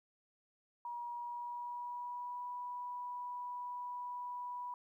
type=tone with pitch glide; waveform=sine; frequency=957 to 981.1 Hz; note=A#5 to B5; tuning=+45 to -12 cents; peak=-40 dBFS; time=0.85-4.74 s; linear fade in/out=2 ms; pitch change=+43 cents; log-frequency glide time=1.12-2.46 s; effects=13-bit